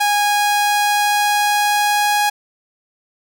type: tone with pitch glide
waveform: sawtooth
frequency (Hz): 824 to 828.8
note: G#5 to G#5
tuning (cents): -14 to -4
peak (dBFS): -10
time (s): 0-2.3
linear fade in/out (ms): 10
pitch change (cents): +10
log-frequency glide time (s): 0.18-2.15
effects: none